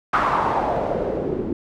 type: noise with low-pass filter sweep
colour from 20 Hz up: white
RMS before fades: -22 dBFS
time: 0.13-1.53 s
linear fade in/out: 5 ms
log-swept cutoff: 1300 to 310 Hz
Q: 3.2
effects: none